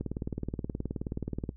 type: click train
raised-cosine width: 3 ms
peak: -20 dBFS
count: 29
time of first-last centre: 0.01-1.491 s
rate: 18.9 Hz
effects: noise-tail reverb RT60 0.1 s tail -22 dB re dry + added 60 Hz sine -47 dBFS peak until 1.56 s

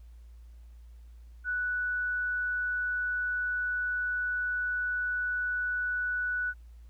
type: tone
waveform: sine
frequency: 1480 Hz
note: F#6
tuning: in tune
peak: -28 dBFS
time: 1.44-6.54 s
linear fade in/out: 50 ms
effects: added 58 Hz sine -47 dBFS peak until 6.89 s + pink hiss -71 dBFS RMS until 6.89 s

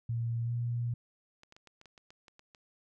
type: tone with pitch glide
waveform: sine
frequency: 116.54 to 119.2 Hz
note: A#2 to A#2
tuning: 0 to +39 cents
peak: -30 dBFS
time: 0.09-0.94 s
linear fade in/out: 5 ms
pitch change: +39 cents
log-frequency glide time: 0.44-0.51 s
type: clicks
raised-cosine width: 0.2 ms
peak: -37 dBFS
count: 11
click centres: 1.434 / 1.524 / 1.565 / 1.673 / 1.814 / 1.857 / 1.978 / 2.105 / 2.282 / 2.394 / 2.548 s
effects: none

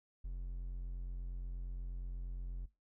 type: tone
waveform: triangle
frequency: 44.23 Hz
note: F1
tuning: 23 cents sharp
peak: -37 dBFS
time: 0.24-2.66 s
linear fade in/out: 10 ms
effects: noise-tail reverb RT60 0.2 s tail -17 dB re dry

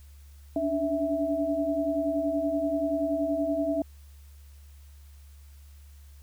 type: tone cluster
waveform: sine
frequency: 284.1 / 294.6 / 657 Hz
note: C#4 / D4 / E5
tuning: +43 / +6 / -6 cents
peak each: -32 / -30 / -27 dBFS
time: 0.56-3.82 s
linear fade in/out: 2 ms
effects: added 71 Hz sine -47 dBFS peak until 6.22 s + white hiss -62 dBFS RMS until 6.22 s

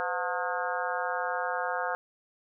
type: harmonic tone with a mistuned harmonic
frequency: 179.7 Hz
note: F3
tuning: 50 cents sharp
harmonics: 3 / 4 / 5 / 6 / 7 / 8 / 9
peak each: -35 / -34 / -36 / -39 / -37 / -36 / -37 dBFS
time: 0-1.95 s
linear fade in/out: 0 ms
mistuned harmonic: 3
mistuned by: -94 cents
effects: none

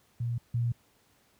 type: tone pair in turn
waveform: sine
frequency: 118.6 / 118.6 Hz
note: A#2 / A#2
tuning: +30 / +30 cents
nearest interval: unison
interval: 0 cents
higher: neither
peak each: -28 / -25 dBFS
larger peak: second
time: 0.2-0.38 / 0.54-0.72 s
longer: neither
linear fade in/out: 5 ms
effects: pink hiss -66 dBFS RMS until 1.39 s + high-pass 60 Hz 12 dB/octave

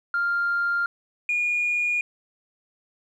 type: tone pair in turn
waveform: sine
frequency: 1396.9 / 2436 Hz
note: F6 / D#7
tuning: 0 / -37 cents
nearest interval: minor seventh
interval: 963 cents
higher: second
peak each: -20 dBFS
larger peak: neither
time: 0.14-0.86 / 1.29-2.01 s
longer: neither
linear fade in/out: 2 ms
effects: tanh soft clip ceiling -17 dBFS + 10-bit

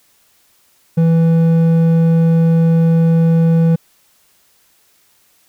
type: tone with hard clipping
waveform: sine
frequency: 164.81 Hz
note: E3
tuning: in tune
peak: -10 dBFS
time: 0.97-3.76 s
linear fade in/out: 10 ms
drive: 6 dB
effects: white hiss -55 dBFS RMS until 5.48 s

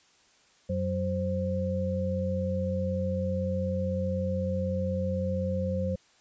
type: tone cluster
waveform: sine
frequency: 91.2 / 187.2 / 525 Hz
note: F#2 / F#3 / C5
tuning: -24 / +20 / +6 cents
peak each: -31 dBFS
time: 0.69-5.96 s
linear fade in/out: 10 ms
effects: white hiss -62 dBFS RMS until 6.2 s + resampled to 16000 Hz

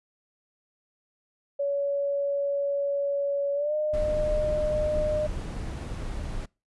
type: tone with pitch glide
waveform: sine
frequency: 564 to 608 Hz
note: C#5 to D#5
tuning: +30 to -40 cents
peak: -24 dBFS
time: 1.59-5.27 s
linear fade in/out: 10 ms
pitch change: +130 cents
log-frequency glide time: 3.54-3.74 s
type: noise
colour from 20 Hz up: brown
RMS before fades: -32 dBFS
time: 3.93-6.46 s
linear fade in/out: 10 ms
effects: noise-tail reverb RT60 0.3 s tail -26 dB re dry + resampled to 24000 Hz

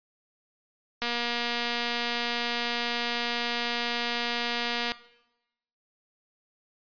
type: click train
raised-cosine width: 0.2 ms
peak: -12 dBFS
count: 929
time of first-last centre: 1.02-4.919 s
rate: 238 Hz
effects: noise-tail reverb RT60 0.9 s tail -18 dB re dry + resampled to 11025 Hz

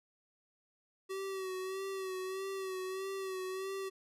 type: tone with vibrato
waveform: square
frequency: 380.6 Hz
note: F#4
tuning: 49 cents sharp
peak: -38 dBFS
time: 1.09-3.9 s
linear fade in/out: 20 ms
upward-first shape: sine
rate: 1.6 Hz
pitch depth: 38 cents each way
effects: resampled to 32000 Hz

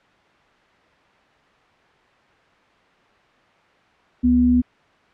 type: tone pair together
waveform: sine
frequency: 69.37 / 246.9 Hz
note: C#2 / B3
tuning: +2 / 0 cents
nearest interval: octave + minor seventh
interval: 2198 cents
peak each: -23 / -13 dBFS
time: 4.23-4.62 s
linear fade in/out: 20 ms
effects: white hiss -55 dBFS RMS until 5.13 s + low-pass 2000 Hz 12 dB/octave

